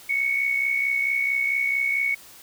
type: tone with amplitude modulation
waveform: sine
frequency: 2219 Hz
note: C#7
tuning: 1 cent sharp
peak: -18 dBFS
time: 0.09-2.15 s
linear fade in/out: 10 ms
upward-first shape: sine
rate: 64.5 Hz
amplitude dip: 55%
effects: white hiss -47 dBFS RMS until 2.42 s